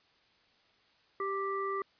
harmonic tone, 392 Hz, G4, in tune, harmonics 1 / 3 / 5, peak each -35 / -34 / -44 dBFS, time 1.2-1.82 s, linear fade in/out 2 ms, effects white hiss -67 dBFS RMS until 1.99 s + resampled to 11025 Hz

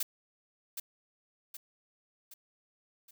blue noise with echo, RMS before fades -32 dBFS, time 0-0.03 s, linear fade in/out 5 ms, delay 770 ms, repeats 4, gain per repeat -6 dB, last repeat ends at 3.11 s, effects none

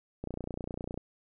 click train, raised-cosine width 2 ms, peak -23 dBFS, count 23, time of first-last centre 0.24-0.976 s, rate 29.9 Hz, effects none

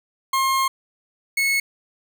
40% pulse tone pair in turn, 1069 / 2193 Hz, C6 / C#7, +37 / -19 cents, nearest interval octave, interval 1244 cents, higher second, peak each -17 dBFS, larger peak neither, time 0.33-0.68 / 1.37-1.6 s, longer first, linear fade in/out 5 ms, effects 9-bit

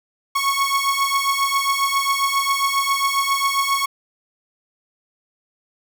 sawtooth beating tone pair, 1100 / 1107.4 Hz, C#6 / C#6, -14 / -2 cents, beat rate 7.4 Hz, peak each -17 dBFS, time 0.35-3.86 s, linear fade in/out 10 ms, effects none

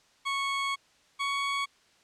20% pulse tone pair in turn, 1105 / 1116.5 Hz, C#6 / C#6, -6 / +12 cents, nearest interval unison, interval 18 cents, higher second, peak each -23 dBFS, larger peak neither, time 0.25-0.76 / 1.19-1.66 s, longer first, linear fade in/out 20 ms, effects white hiss -63 dBFS RMS until 2.03 s + low-pass 6000 Hz 12 dB/octave

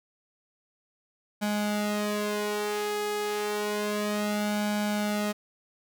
sawtooth tone with flanger, 208.6 Hz, G#3, 8 cents sharp, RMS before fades -29 dBFS, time 1.41-5.33 s, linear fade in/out 20 ms, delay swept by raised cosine 1.3 to 2.4 ms, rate 0.3 Hz, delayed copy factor +0.85, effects none

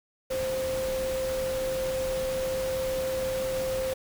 sine tone in noise, 523.3 Hz, C5, in tune, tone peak -27 dBFS, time 0.3-3.94 s, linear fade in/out 10 ms, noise pink, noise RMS -37 dBFS, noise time 0.3-3.94 s, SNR +7 dB, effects none

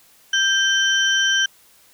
sine tone cluster, 1577 / 3092 / 5840 Hz, G6 / G7 / F#8, +10 / -24 / -24 cents, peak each -18 / -19 / -26 dBFS, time 0.33-1.46 s, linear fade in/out 5 ms, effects white hiss -53 dBFS RMS until 1.93 s

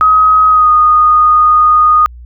sine tone with pitch glide, 1265 to 1234 Hz, D#6 to D#6, +28 to -15 cents, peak -4 dBFS, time 0.01-2.06 s, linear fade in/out 0 ms, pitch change -43 cents, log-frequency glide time 0.48-0.7 s, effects added 60 Hz sine -29 dBFS peak until 2.25 s

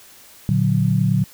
sine chord, Bb augmented, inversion none, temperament equal, 116.54 / 146.83 / 185 Hz, Bb2 / D3 / F#3, 0 / 0 / 0 cents, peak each -19 dBFS, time 0.49-1.24 s, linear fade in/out 0 ms, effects white hiss -46 dBFS RMS until 1.33 s

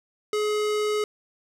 square tone, 422.2 Hz, G#4, 29 cents sharp, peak -23 dBFS, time 0.33-1.04 s, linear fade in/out 2 ms, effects low-pass 9000 Hz 12 dB/octave + 9-bit

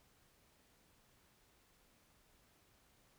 silence, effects pink hiss -71 dBFS RMS until 3.18 s

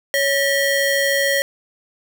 35% pulse ring-modulated tone, 1249 Hz, D#6, 6 cents sharp, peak -11 dBFS, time 0.14-1.42 s, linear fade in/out 0 ms, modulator 691 Hz, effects none

